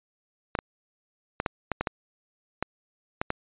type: clicks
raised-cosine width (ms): 0.5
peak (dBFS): -11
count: 10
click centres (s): 0.552 / 0.589 / 1.401 / 1.462 / 1.717 / 1.81 / 1.872 / 2.626 / 3.215 / 3.304
effects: resampled to 8000 Hz